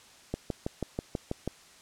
click train, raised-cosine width 2 ms, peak -17 dBFS, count 8, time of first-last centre 0.34-1.476 s, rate 6.16 Hz, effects white hiss -55 dBFS RMS until 1.81 s + low-pass 8000 Hz 12 dB/octave

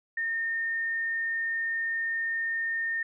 sine tone, 1825 Hz, A#6, 37 cents flat, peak -27 dBFS, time 0.17-3.03 s, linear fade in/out 5 ms, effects none

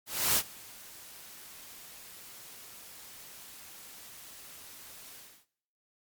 white noise with ADSR envelope, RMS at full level -25 dBFS, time 0.06-5.46 s, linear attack 300 ms, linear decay 66 ms, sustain -24 dB, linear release 290 ms, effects noise-tail reverb RT60 0.7 s tail -21 dB re dry + MP3 96 kbps

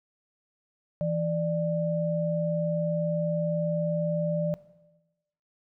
sine tone pair together, 165.16 / 593 Hz, E3 / D5, +4 / +17 cents, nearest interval octave + minor seventh, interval 2213 cents, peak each -28 dBFS, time 1.01-4.54 s, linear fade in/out 0 ms, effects noise-tail reverb RT60 1.0 s tail -17 dB re dry

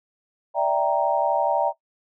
sine chord, E half-diminished seventh, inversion third, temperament equal, 587.3 / 659.3 / 784 / 932.3 Hz, D5 / E5 / G5 / Bb5, 0 / 0 / 0 / 0 cents, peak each -24 dBFS, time 0.54-1.73 s, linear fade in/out 50 ms, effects noise-tail reverb RT60 0.1 s tail -18 dB re dry

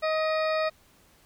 harmonic tone with a mistuned harmonic, 629 Hz, D#5, 19 cents sharp, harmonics 1 / 2 / 3 / 4 / 6 / 7 / 8, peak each -25 / -31 / -35 / -37 / -41 / -42 / -43 dBFS, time 0.02-0.7 s, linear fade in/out 20 ms, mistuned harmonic 4, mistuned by -50 cents, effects pink hiss -60 dBFS RMS until 1.25 s

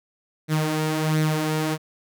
sawtooth tone with flanger, 155.56 Hz, D#3, in tune, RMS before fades -23 dBFS, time 0.48-1.78 s, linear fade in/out 50 ms, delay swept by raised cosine 0.49 to 4.29 ms, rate 1.4 Hz, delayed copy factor +0.55, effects none

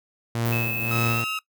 sawtooth tone with tremolo, 116.54 Hz, A#2, in tune, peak -18 dBFS, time 0.35-1.24 s, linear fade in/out 0 ms, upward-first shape sine, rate 1.8 Hz, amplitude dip 70%
white band-stop noise, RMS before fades -33 dBFS, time 0.45-1.22 s, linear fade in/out 5 ms, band 560 to 15000 Hz, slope 24 dB/octave
sine tone with pitch glide, 2599 to 2769 Hz, E7 to F7, -25 to -15 cents, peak -27 dBFS, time 0.52-1.38 s, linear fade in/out 5 ms, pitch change +110 cents, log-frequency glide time 1.06-1.26 s
sawtooth tone, 1281 Hz, E6, 50 cents flat, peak -26 dBFS, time 0.91-1.39 s, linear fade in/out 2 ms
effects noise-tail reverb RT60 0.1 s tail -20 dB re dry

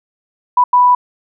sine tone bursts at uneven times, 987.8 Hz, B5, in tune, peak -6 dBFS, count 2, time 0.57-0.64 / 0.73-0.95 s, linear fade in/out 5 ms, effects none

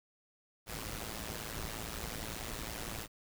pink noise with amplitude modulation, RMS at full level -38 dBFS, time 0.66-3.08 s, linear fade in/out 50 ms, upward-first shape sine, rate 111 Hz, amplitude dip 80%, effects none

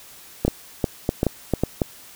clicks, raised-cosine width 2 ms, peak -5 dBFS, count 9, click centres 0.45 / 0.48 / 0.842 / 1.091 / 1.231 / 1.267 / 1.537 / 1.636 / 1.818 s, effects white hiss -45 dBFS RMS until 2.15 s

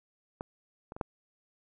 clicks, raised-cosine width 1 ms, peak -22 / -28 / -28 / -16 dBFS, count 4, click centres 0.409 / 0.921 / 0.965 / 1.012 s, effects none

